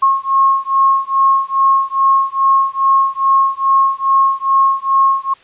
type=beating tone pair; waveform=sine; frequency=1082 / 1084.4 Hz; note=C#6 / C#6; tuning=-42 / -38 cents; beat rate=2.4 Hz; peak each=-13 dBFS; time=0.02-5.34 s; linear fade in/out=10 ms; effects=white hiss -46 dBFS RMS until 5.43 s + resampled to 8000 Hz